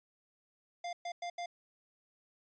square tone bursts at uneven times, 698.5 Hz, F5, in tune, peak -38 dBFS, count 4, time 0.84-0.93 / 1.05-1.12 / 1.22-1.3 / 1.38-1.46 s, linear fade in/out 5 ms, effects resampled to 16000 Hz

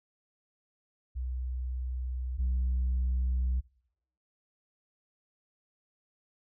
sine tone pair in turn, 63 / 63 Hz, B1 / B1, +35 / +35 cents, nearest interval unison, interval 0 cents, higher neither, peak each -31 / -24 dBFS, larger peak second, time 1.15-2.38 / 2.38-3.61 s, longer neither, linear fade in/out 20 ms, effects noise-tail reverb RT60 0.7 s tail -25 dB re dry + tanh soft clip ceiling -24 dBFS

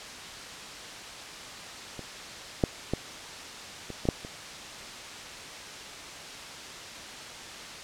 clicks, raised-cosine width 2 ms, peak -25 / -8 / -13 / -24 / -19 / -8 / -26 dBFS, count 7, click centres 1.993 / 2.638 / 2.936 / 3.903 / 4.054 / 4.088 / 4.249 s, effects white hiss -41 dBFS RMS until 7.83 s + low-pass 6000 Hz 12 dB/octave

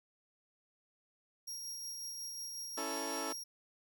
sawtooth tone with tremolo, 5610 Hz, F8, 7 cents sharp, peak -38 dBFS, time 1.47-3.44 s, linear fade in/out 10 ms, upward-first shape sine, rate 5.5 Hz, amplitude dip 25%
15% pulse chord, A major, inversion first, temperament equal, 277.2 / 329.6 / 440 Hz, C#4 / E4 / A4, 0 / 0 / 0 cents, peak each -36 dBFS, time 2.77-3.33 s, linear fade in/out 10 ms
effects none

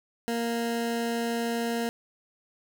20% pulse tone, 233.1 Hz, A#3, in tune, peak -22 dBFS, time 0.28-1.89 s, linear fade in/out 0 ms, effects none

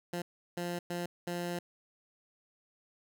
15% pulse tone bursts at uneven times, 174.61 Hz, F3, in tune, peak -28 dBFS, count 4, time 0.13-0.22 / 0.57-0.79 / 0.9-1.06 / 1.27-1.59 s, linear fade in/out 5 ms, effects none

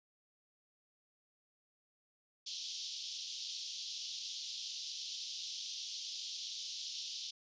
white band-pass noise, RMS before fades -44 dBFS, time 2.46-7.31 s, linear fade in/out 10 ms, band 3100 to 5900 Hz, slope 48 dB/octave, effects resampled to 16000 Hz

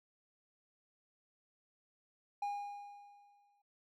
triangle tone with exponential decay, 814 Hz, G#5, 35 cents flat, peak -32 dBFS, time 2.42-3.62 s, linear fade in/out 5 ms, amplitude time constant 260 ms, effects none

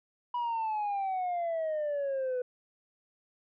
sine exponential sweep, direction down, 979 to 493.9 Hz, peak -27 dBFS, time 0.34-2.42 s, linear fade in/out 5 ms, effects tanh soft clip ceiling -28 dBFS

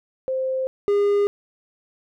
sine / triangle tone pair in turn, 523 / 406.8 Hz, C5 / G#4, -1 / -36 cents, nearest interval major third, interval 435 cents, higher first, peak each -21 / -14 dBFS, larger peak second, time 0.28-0.67 / 0.88-1.27 s, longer neither, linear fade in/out 0 ms, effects none

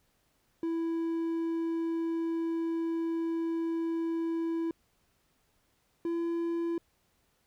triangle tone pair in turn, 330.5 / 337.1 Hz, E4 / E4, +5 / +39 cents, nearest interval unison, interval 34 cents, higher second, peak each -27 dBFS, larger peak neither, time 0.63-4.71 / 6.05-6.78 s, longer first, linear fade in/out 2 ms, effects pink hiss -72 dBFS RMS until 7.46 s

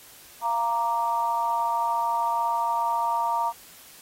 sine tone with amplitude modulation, 932.3 Hz, A#5, in tune, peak -18 dBFS, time 0.41-3.53 s, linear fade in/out 50 ms, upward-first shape sine, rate 242 Hz, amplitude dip 90%, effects white hiss -49 dBFS RMS until 4.01 s + AAC 48 kbps

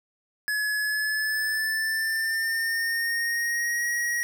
square tone with pitch glide, 1700 to 1897.2 Hz, G#6 to A#6, +40 to +30 cents, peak -25 dBFS, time 0.48-4.23 s, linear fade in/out 0 ms, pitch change +190 cents, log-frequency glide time 0.8-3.85 s, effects none

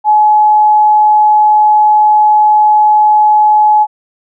sine tone, 849 Hz, G#5, 38 cents sharp, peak -4 dBFS, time 0.04-3.87 s, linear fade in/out 50 ms, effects none

